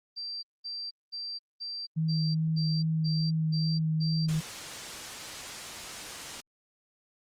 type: tone bursts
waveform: sine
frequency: 4699 Hz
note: D8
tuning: in tune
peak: -34 dBFS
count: 9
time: 0.16-4.27 s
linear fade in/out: 20 ms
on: 270 ms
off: 210 ms
type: tone with vibrato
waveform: sine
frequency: 158.8 Hz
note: D#3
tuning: 36 cents sharp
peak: -25 dBFS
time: 1.96-4.41 s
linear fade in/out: 20 ms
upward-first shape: sine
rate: 2.4 Hz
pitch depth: 13 cents each way
type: noise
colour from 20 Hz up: white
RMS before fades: -39 dBFS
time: 4.28-6.41 s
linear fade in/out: 10 ms
effects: low-pass 8000 Hz 12 dB/octave + Opus 24 kbps